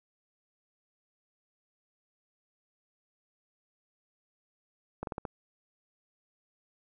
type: slowing click train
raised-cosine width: 1 ms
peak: -21 dBFS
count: 5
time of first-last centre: 5.03-5.252 s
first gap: 42 ms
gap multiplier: 1.19
effects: none